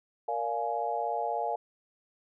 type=chord; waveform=sine; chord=Bb dominant seventh; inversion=none; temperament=just; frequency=466.2 / 582.7 / 699.2 / 839.1 Hz; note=Bb4 / D5 / F5 / Ab5; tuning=0 / -14 / +2 / +18 cents; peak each=-36 / -37 / -32 / -33 dBFS; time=0.28-1.56 s; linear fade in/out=5 ms; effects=none